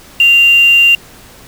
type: tone with quantisation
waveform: sine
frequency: 2780 Hz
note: F7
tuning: 9 cents flat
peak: -4 dBFS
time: 0.2-0.95 s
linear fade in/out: 2 ms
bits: 4
effects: pink hiss -38 dBFS RMS until 1.47 s